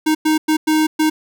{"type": "tone bursts at uneven times", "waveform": "square", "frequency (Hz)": 311.1, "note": "D#4", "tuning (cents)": 0, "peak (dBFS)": -13, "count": 5, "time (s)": [[0.06, 0.15], [0.25, 0.38], [0.48, 0.57], [0.67, 0.87], [0.99, 1.1]], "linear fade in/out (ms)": 10, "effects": []}